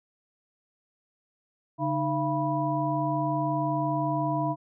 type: tone cluster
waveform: sine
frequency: 142 / 307.6 / 679 / 980 Hz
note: C#3 / D#4 / F5 / B5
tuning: +42 / -20 / -49 / -14 cents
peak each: -30 dBFS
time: 1.78-4.56 s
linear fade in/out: 50 ms
effects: none